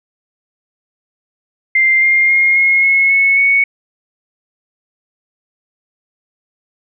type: tone with pitch steps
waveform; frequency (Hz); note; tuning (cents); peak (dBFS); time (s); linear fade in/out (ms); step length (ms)
sine; 2094 / 2115 / 2136 / 2157 / 2178 / 2199 / 2221; C7 / C7 / C7 / C#7 / C#7 / C#7 / C#7; +1 / +18 / +35 / -48 / -31 / -14 / +3; -8; 1.75-3.64; 5; 270
effects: none